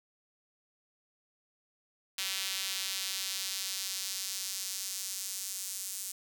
sawtooth tone with high-pass filter sweep, 192.1 Hz, G3, 35 cents flat, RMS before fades -37 dBFS, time 2.18-6.12 s, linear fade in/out 5 ms, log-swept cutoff 3200 to 7600 Hz, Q 1.2, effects none

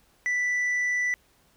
sine tone with tanh clipping, 1975.5 Hz, B6, in tune, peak -24 dBFS, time 0.26-1.14 s, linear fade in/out 0 ms, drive 3 dB, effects pink hiss -63 dBFS RMS until 1.56 s

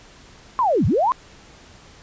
sine linear two-way sweep, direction down then up, 1084 to 75 to 1084 Hz, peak -15 dBFS, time 0.59-1.12 s, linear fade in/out 0 ms, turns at 0.86 s, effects pink hiss -47 dBFS RMS until 2.02 s + resampled to 16000 Hz

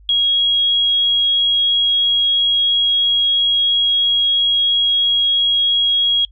sine tone, 3299 Hz, G#7, 12 cents flat, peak -12 dBFS, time 0.09-6.25 s, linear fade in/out 2 ms, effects noise-tail reverb RT60 0.1 s tail -26 dB re dry + added 50 Hz sine -42 dBFS peak until 6.31 s

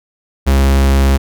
45% pulse tone, 67.9 Hz, C#2, 35 cents flat, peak -8 dBFS, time 0.46-1.18 s, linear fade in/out 20 ms, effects none

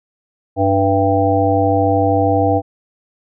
harmonic tone with a mistuned harmonic, 98.3 Hz, G2, 5 cents sharp, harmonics 1 / 3 / 5 / 7 / 8, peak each -18 / -18 / -18 / -18 / -18 dBFS, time 0.56-2.62 s, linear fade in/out 50 ms, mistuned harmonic 7, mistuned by -37 cents, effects none

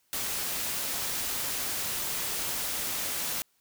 white noise, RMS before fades -32 dBFS, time 0.13-3.42 s, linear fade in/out 0 ms, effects white hiss -70 dBFS RMS until 3.6 s

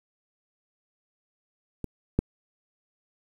clicks, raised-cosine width 3 ms, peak -19 / -8 dBFS, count 2, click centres 1.843 / 2.19 s, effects 8-bit

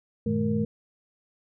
sine tone cluster, 96.1 / 116 / 155.5 / 214.1 / 466.4 Hz, G2 / A#2 / D#3 / A3 / A#4, -34 / -8 / -1 / -47 / +1 cents, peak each -33 / -32 / -32 / -25 / -31 dBFS, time 0.26-0.65 s, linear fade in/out 5 ms, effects none

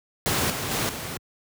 pink noise with level steps, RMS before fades -23 / -29 / -25 / -33 dBFS, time 0.26-1.17 s, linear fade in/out 0 ms, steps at 0.5 / 0.71 / 0.89 s, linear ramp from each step 2 ms, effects high-pass 80 Hz 12 dB/octave

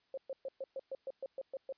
sine tone bursts, 535 Hz, C5, 38 cents sharp, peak -37 dBFS, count 11, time 0.14-1.725 s, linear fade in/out 2 ms, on 35 ms, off 120 ms, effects white hiss -75 dBFS RMS until 1.77 s + resampled to 11025 Hz

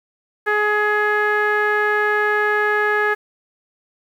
sawtooth tone with low-pass filter, 420 Hz, G#4, 19 cents sharp, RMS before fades -18 dBFS, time 0.46-3.15 s, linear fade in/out 20 ms, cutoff 1700 Hz, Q 5.1, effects 8-bit

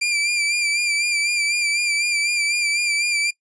sawtooth tone with vibrato, 2362 Hz, D7, 9 cents sharp, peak -15 dBFS, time 0.01-3.31 s, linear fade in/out 10 ms, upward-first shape sine, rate 4 Hz, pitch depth 42 cents each way, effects noise-tail reverb RT60 0.1 s tail -21 dB re dry + resampled to 22050 Hz

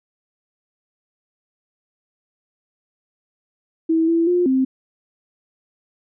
sine tone with pitch steps, 324.7 / 332.9 / 354.6 / 262.4 Hz, E4 / E4 / F4 / C4, -26 / +17 / +26 / +5 cents, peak -14 dBFS, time 3.89-4.65 s, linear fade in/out 10 ms, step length 190 ms, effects none

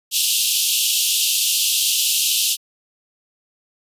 pink high-pass noise, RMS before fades -18 dBFS, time 0.11-2.57 s, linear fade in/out 50 ms, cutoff 2700 Hz, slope 96 dB/octave, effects resampled to 32000 Hz

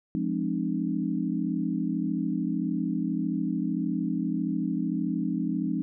sine chord, F minor seventh, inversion none, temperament equal with one note detuned, 174.61 / 207.7 / 261.6 / 303.3 Hz, F3 / Ab3 / C4 / Eb4, 0 / 0 / 0 / -44 cents, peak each -31 dBFS, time 0.15-5.82 s, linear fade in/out 0 ms, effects none

